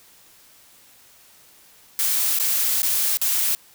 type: noise with dropouts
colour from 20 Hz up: blue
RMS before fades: -21 dBFS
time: 1.99-3.55 s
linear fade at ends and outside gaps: 1 ms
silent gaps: 2.388-2.398 / 2.82-2.83 / 3.171-3.215 s
effects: white hiss -52 dBFS RMS until 3.74 s